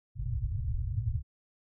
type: low-pass noise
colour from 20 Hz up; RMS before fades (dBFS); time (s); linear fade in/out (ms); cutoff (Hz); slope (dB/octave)
white; -32; 0.15-1.23; 50; 130; 96
effects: none